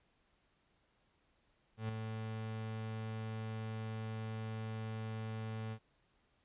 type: tone with ADSR envelope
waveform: 35% pulse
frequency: 110.4 Hz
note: A2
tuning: 6 cents sharp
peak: -33 dBFS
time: 1.77-5.79 s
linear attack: 120 ms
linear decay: 3 ms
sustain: -5 dB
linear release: 69 ms
effects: pink hiss -75 dBFS RMS until 6.44 s + resampled to 8000 Hz